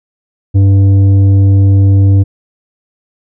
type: tone with tanh clipping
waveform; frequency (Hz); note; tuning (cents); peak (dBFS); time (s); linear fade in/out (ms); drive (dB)
triangle; 98; G2; 0; -5; 0.54-2.24; 20; 12
effects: none